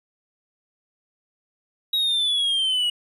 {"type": "exponential sweep", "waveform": "triangle", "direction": "down", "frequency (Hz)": [3829, 2894], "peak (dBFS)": -18, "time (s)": [1.93, 2.9], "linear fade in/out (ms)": 5, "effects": ["resampled to 32000 Hz", "10-bit"]}